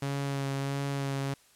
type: tone with vibrato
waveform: sawtooth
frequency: 138.59 Hz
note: C#3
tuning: in tune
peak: -26 dBFS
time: 0.02-1.34 s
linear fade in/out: 5 ms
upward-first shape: sine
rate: 1.5 Hz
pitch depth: 18 cents each way
effects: white hiss -61 dBFS RMS until 1.55 s + low-pass 11000 Hz 12 dB/octave